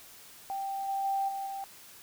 sine tone with level steps, 784 Hz, G5, in tune, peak -32 / -29 / -27 / -33 / -35 dBFS, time 0.5-1.64 s, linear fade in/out 0 ms, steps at 0.88 / 1.04 / 1.28 / 1.46 s, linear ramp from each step 10 ms, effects white hiss -52 dBFS RMS until 2.02 s

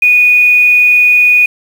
sine tone with quantisation, 2469 Hz, D#7, 14 cents flat, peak -4 dBFS, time 0.02-1.46 s, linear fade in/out 5 ms, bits 5, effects none

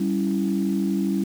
sine chord, C# diminished, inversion second, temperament equal, 196 / 277.2 / 329.6 Hz, G3 / C#4 / E4, 0 / 0 / 0 cents, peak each -22 / -26 / -26 dBFS, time 0-1.24 s, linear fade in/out 5 ms, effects tanh soft clip ceiling -12 dBFS + 7-bit

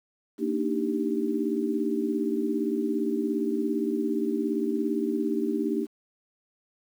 sine chord, Eb major seventh, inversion second, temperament equal with one note detuned, 230.4 / 293.7 / 311.1 / 392 Hz, Bb3 / D4 / Eb4 / G4, -20 / 0 / 0 / 0 cents, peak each -30 dBFS, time 0.38-5.87 s, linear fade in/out 50 ms, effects 9-bit

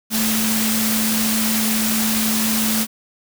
sine tone in noise, 220 Hz, A3, in tune, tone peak -20 dBFS, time 0.1-2.87 s, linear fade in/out 50 ms, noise white, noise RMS -21 dBFS, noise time 0.1-2.87 s, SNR -2 dB, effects none

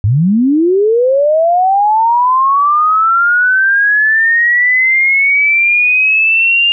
sine linear sweep, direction up, 92.5 to 2818 Hz, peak -7 dBFS, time 0.04-6.72 s, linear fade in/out 0 ms, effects none

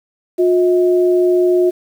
sine tone pair together, 358.6 / 639 Hz, F4 / D#5, +46 / +46 cents, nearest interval minor seventh, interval 1000 cents, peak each -10 / -20 dBFS, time 0.38-1.71 s, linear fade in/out 20 ms, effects 7-bit

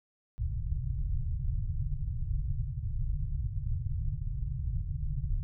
pink low-pass noise, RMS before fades -32 dBFS, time 0.38-5.43 s, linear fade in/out 0 ms, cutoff 150 Hz, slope 96 dB/octave, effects none

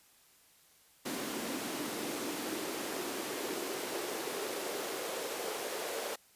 pink noise with high-pass filter sweep, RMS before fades -38 dBFS, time 1.05-6.16 s, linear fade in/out 10 ms, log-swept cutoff 260 to 480 Hz, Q 2.8, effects white hiss -64 dBFS RMS until 6.35 s + resampled to 32000 Hz

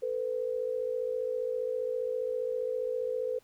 sine tone pair together, 449 / 504 Hz, A4 / B4, +35 / +35 cents, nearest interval major second, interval 200 cents, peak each -34 / -31 dBFS, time 0.02-3.39 s, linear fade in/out 10 ms, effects pink hiss -65 dBFS RMS until 3.43 s

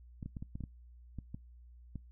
clicks, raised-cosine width 5 ms, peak -29 dBFS, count 10, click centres 0.228 / 0.26 / 0.368 / 0.425 / 0.555 / 0.607 / 0.638 / 1.187 / 1.345 / 1.957 s, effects noise-tail reverb RT60 0.2 s tail -25 dB re dry + added 60 Hz sine -53 dBFS peak until 2.11 s

